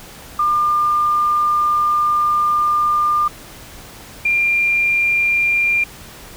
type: tone pair in turn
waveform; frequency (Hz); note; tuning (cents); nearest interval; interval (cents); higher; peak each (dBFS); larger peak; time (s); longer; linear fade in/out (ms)
sine; 1200 / 2390; D6 / D7; +37 / +30; octave; 1193; second; -13 / -13; neither; 0.39-3.28 / 4.25-5.84; first; 5
effects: pink hiss -38 dBFS RMS until 6.36 s